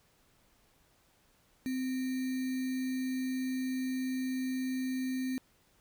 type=tone with sample-and-hold; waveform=sine; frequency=258.4 Hz; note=C4; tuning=21 cents flat; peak=-31 dBFS; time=1.66-5.38 s; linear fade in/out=0 ms; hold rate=2100 Hz; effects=pink hiss -68 dBFS RMS until 5.8 s